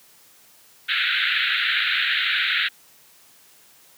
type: band-pass noise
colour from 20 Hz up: pink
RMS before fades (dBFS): -22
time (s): 0.88-2.69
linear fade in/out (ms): 20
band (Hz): 1400 to 4000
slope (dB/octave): 96
effects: white hiss -53 dBFS RMS until 3.97 s + high-pass 100 Hz 12 dB/octave